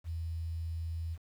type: tone with quantisation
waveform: sine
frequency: 82.41 Hz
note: E2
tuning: in tune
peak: -34 dBFS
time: 0.04-1.18 s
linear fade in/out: 50 ms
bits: 10
effects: none